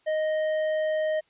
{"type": "tone with tanh clipping", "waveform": "sine", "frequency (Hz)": 622.3, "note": "D#5", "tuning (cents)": 0, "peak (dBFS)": -25, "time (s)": [0.06, 1.21], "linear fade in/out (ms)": 20, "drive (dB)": 9, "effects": ["white hiss -66 dBFS RMS until 1.29 s", "resampled to 8000 Hz"]}